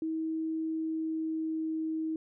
sine tone with pitch glide, 320 to 318 Hz, D#4 to D#4, +49 to +38 cents, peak -30 dBFS, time 0.02-2.16 s, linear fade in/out 2 ms, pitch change -11 cents, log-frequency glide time 0.65-1.79 s, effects none

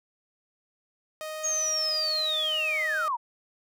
sawtooth tone, 622.3 Hz, D#5, in tune, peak -30 dBFS, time 1.21-3.08 s, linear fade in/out 0 ms
sine linear sweep, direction down, 6645 to 895 Hz, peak -25 dBFS, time 1.43-3.17 s, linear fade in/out 20 ms
effects none

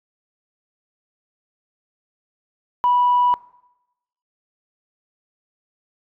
sine tone, 981 Hz, B5, 12 cents flat, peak -13 dBFS, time 2.84-3.34 s, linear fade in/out 0 ms, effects noise-tail reverb RT60 0.9 s tail -20 dB re dry + tanh soft clip ceiling -9 dBFS

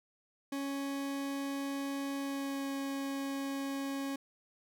40% pulse tone with pitch glide, 277.2 to 274.8 Hz, C#4 to C#4, 0 to -15 cents, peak -34 dBFS, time 0.52-4.16 s, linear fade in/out 5 ms, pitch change -15 cents, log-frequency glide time 2.17-2.7 s, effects none

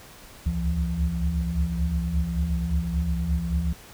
sine tone cluster, 66.5 / 71.7 / 75.2 / 169.7 Hz, C2 / D2 / D2 / F3, +29 / -41 / +42 / -49 cents, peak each -28 / -29 / -29 / -27 dBFS, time 0.46-3.73 s, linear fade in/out 5 ms, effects pink hiss -47 dBFS RMS until 3.93 s

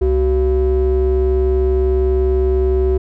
triangle ring-modulated tone, 155.56 Hz, D#3, in tune, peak -7 dBFS, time 0.01-2.98 s, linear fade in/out 10 ms, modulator 222 Hz, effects none

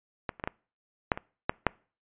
clicks, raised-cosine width 0.5 ms, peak -15 / -28 / -16 / -15 / -7 / -20 / -9 / -6 dBFS, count 8, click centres 0.292 / 0.398 / 0.439 / 0.475 / 1.118 / 1.175 / 1.495 / 1.667 s, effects noise-tail reverb RT60 0.4 s tail -25 dB re dry + resampled to 8000 Hz

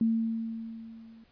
sine tone with level ramp, 226 Hz, A3, 47 cents sharp, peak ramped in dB -21 to -50 dBFS, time 0.01-1.24 s, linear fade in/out 2 ms, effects pink hiss -65 dBFS RMS until 1.31 s + resampled to 11025 Hz

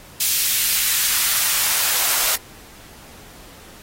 white noise with high-pass filter sweep, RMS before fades -19 dBFS, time 0.2-2.36 s, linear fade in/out 5 ms, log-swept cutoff 3000 to 590 Hz, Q 0.82, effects pink hiss -44 dBFS RMS until 3.82 s + AAC 48 kbps

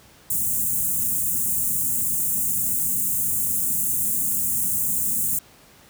white band-stop noise, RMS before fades -23 dBFS, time 0.3-5.39 s, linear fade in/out 5 ms, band 260 to 7200 Hz, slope 48 dB/octave, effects pink hiss -51 dBFS RMS until 5.89 s + high-pass 60 Hz 12 dB/octave

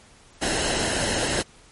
pink noise with comb filter, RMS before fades -24 dBFS, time 0.41-1.43 s, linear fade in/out 20 ms, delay 0.85 ms, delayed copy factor -0.55, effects pink hiss -52 dBFS RMS until 1.71 s + MP3 48 kbps

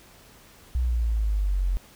sine exponential sweep, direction down, 63.3 to 43.65 Hz, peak -21 dBFS, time 0.75-1.77 s, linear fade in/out 0 ms, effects pink hiss -52 dBFS RMS until 1.95 s

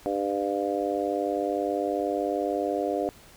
harmonic tone, 100 Hz, G2, 35 cents sharp, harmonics 3 / 4 / 5 / 6 / 7, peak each -31 / -31 / -31 / -31 / -31 dBFS, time 0.06-3.09 s, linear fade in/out 0 ms, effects pink hiss -52 dBFS RMS until 3.36 s

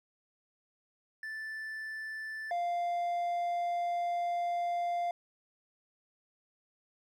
triangle tone pair in turn, 1759 / 696.9 Hz, A6 / F5, -1 / -4 cents, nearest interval octave + major third, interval 1603 cents, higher first, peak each -36 / -28 dBFS, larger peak second, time 1.23-2.51 / 2.51-5.11 s, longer second, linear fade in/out 2 ms, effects none

